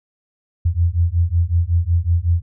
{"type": "beating tone pair", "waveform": "sine", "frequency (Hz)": [83, 88.4], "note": ["E2", "F2"], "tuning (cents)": [12, 22], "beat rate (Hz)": 5.4, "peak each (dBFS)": -17, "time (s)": [0.65, 2.42], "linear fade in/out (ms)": 10, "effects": []}